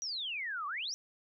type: exponential two-way sweep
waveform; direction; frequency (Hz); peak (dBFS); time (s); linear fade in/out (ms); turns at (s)
sine; down then up; 5920 to 1108.7 to 5920; -35; 0.02-0.94; 0; 0.67
effects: none